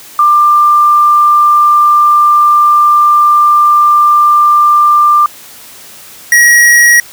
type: tone pair in turn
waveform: sine / square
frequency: 1190 / 1903.2 Hz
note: D6 / A#6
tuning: +22 / +35 cents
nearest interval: minor sixth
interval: 813 cents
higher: second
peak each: -3 dBFS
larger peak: neither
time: 0.19-5.26 / 6.32-7 s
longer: first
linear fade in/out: 2 ms
effects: white hiss -33 dBFS RMS until 7.12 s + high-pass 60 Hz 12 dB/octave